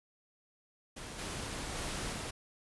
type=noise with level steps; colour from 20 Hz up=pink; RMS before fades=-45 / -40 / -38 / -40 dBFS; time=0.96-2.31 s; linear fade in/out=10 ms; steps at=1.18 / 1.75 / 2.12 s; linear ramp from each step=10 ms; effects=resampled to 24000 Hz